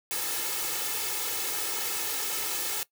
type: noise with comb filter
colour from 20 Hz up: white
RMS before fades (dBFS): -31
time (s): 0.11-2.83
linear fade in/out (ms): 0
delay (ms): 2.3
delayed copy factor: +0.9
effects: noise-tail reverb RT60 0.1 s tail -20 dB re dry + high-pass 150 Hz 12 dB/octave